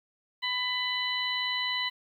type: harmonic tone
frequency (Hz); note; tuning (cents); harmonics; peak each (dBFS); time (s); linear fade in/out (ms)
998; B5; +18; 1 / 2 / 3 / 4; -36 / -32 / -33 / -33; 0.42-1.9; 20
effects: 10-bit